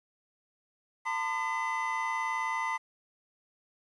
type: tone cluster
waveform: triangle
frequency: 901 / 1020 / 1209 / 2020 Hz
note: A5 / C6 / D6 / B6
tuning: +41 / -44 / +50 / +39 cents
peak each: -32 / -33 / -37 / -33 dBFS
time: 1.05-2.78 s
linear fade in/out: 20 ms
effects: resampled to 24000 Hz + 10-bit